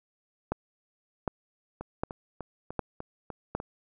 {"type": "two click trains", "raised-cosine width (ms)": 1, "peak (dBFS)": [-14, -23], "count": [5, 7], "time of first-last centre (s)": [[0.52, 3.55], [1.81, 3.601]], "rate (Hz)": [1.32, 3.35], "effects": []}